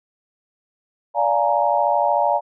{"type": "chord", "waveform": "sine", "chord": "Bb dominant seventh", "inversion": "first", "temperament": "just", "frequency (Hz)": [582.7, 699.2, 839.1, 932.3], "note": ["D5", "F5", "Ab5", "Bb5"], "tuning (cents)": [-14, 2, 18, 0], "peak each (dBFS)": -21, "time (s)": [1.14, 2.41], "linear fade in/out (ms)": 50, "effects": []}